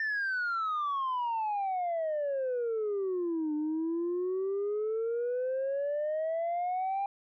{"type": "exponential two-way sweep", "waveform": "sine", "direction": "down then up", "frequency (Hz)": [1800, 298.9, 802], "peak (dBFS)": -27, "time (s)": [0, 7.06], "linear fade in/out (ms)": 2, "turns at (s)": 3.54, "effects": ["tanh soft clip ceiling -27 dBFS"]}